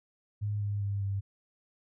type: tone with pitch steps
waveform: sine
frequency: 103.83 / 102.11 / 100.41 / 98.74 Hz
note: G#2 / G#2 / G2 / G2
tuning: 0 / -29 / +42 / +13 cents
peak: -29 dBFS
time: 0.41-1.21 s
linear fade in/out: 20 ms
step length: 200 ms
effects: none